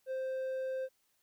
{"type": "tone with hard clipping", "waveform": "sine", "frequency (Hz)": 523.3, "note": "C5", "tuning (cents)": 0, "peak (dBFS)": -35, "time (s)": [0.06, 0.89], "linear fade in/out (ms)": 50, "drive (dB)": 3, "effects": ["white hiss -75 dBFS RMS until 1.22 s"]}